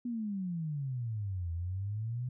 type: exponential two-way sweep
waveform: sine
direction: down then up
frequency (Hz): 246.9 to 82.7 to 128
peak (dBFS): -33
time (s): 0.05-2.29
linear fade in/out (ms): 5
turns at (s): 1.52
effects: none